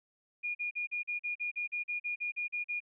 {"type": "tone bursts", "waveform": "sine", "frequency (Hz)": 2433, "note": "D#7", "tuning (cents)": -39, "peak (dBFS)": -32, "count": 15, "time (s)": [0.43, 2.804], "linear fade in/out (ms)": 20, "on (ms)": 120, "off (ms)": 41, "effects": []}